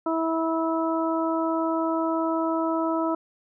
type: harmonic tone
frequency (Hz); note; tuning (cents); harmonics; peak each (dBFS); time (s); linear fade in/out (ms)
325.6; E4; -21; 1 / 2 / 3 / 4; -25 / -28 / -30 / -31; 0.06-3.15; 5
effects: none